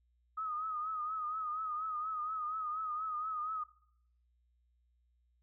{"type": "tone with vibrato", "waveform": "sine", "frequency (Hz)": 1256, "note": "D#6", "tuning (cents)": 16, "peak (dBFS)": -35, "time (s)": [0.37, 3.64], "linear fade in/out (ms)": 10, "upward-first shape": "triangle", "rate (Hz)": 4.2, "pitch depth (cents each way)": 76, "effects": ["noise-tail reverb RT60 0.7 s tail -21 dB re dry", "added 60 Hz sine -70 dBFS peak until 5.42 s"]}